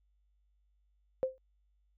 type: tone with exponential decay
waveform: sine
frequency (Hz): 521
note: C5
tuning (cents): -7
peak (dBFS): -24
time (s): 1.23-1.38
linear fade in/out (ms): 0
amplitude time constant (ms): 32
effects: added 50 Hz sine -69 dBFS peak until 1.97 s

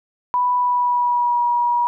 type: tone with pitch glide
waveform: sine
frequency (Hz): 987.8 to 960.8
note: B5 to B5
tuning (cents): 0 to -48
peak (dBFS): -15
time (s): 0.34-1.87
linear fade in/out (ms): 0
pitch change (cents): -48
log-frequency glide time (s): 0.55-1.41
effects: none

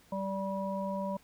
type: harmonic tone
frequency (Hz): 194.2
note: G3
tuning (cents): -16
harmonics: 1 / 3 / 5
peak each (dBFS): -35 / -36 / -38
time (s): 0.12-1.17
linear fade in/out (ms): 5
effects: pink hiss -62 dBFS RMS until 1.23 s

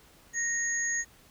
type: tone pair together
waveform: sine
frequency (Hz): 1864.7 / 6645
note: A#6 / G#8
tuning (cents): 0 / 0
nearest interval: octave + minor seventh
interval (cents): 2200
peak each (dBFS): -30 / -30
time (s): 0.33-1.05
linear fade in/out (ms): 50
effects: pink hiss -58 dBFS RMS until 1.3 s

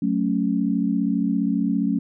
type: chord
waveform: sine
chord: F# minor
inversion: none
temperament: equal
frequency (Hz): 185 / 220 / 277.2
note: F#3 / A3 / C#4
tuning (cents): 0 / 0 / 0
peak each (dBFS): -24 / -23 / -23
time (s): 0.02-1.99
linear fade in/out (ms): 5
effects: none

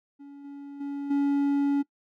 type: tone with level steps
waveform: triangle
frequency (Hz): 282.3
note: C#4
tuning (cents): +32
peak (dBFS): -40 / -36 / -28 / -19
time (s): 0.19-1.83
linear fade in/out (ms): 20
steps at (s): 0.44 / 0.8 / 1.1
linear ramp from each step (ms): 10
effects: noise-tail reverb RT60 0.1 s tail -21 dB re dry

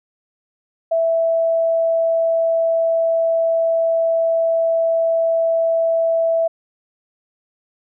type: tone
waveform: sine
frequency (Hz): 659.3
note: E5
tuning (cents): 0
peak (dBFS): -14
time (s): 0.91-6.48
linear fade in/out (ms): 10
effects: none

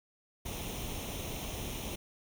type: noise with comb filter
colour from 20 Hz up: pink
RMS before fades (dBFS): -39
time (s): 0.45-1.96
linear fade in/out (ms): 10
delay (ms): 0.32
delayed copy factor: +0.65
effects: none

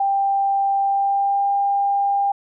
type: tone with pitch glide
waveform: sine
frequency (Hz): 790 to 799.6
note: G5 to G5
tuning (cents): +13 to +34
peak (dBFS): -16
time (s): 0-2.32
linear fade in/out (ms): 5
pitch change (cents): +21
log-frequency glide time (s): 0.81-1.51
effects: none

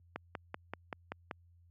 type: click train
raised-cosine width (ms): 0.5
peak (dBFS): -23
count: 7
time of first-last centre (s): 0.16-1.312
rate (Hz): 5.21
effects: added 86 Hz sine -56 dBFS peak until 1.7 s + high-pass 100 Hz 12 dB/octave

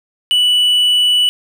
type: tone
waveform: triangle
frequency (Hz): 2960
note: F#7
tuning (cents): 0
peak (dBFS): -8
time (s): 0.31-1.29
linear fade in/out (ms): 0
effects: none

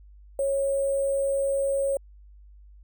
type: tone with sample-and-hold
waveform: sine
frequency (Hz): 550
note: C#5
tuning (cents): -14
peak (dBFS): -22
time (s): 0.39-1.97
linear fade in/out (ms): 2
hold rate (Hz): 8820
effects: added 50 Hz sine -47 dBFS peak until 2.83 s

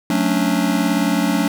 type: chord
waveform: square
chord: D major seventh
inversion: first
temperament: just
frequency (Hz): 183.54 / 220.2 / 275.3 / 293.7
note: F#3 / A3 / C#4 / D4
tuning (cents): -14 / +2 / -12 / 0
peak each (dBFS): -22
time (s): 0.1-1.48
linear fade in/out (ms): 2
effects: none

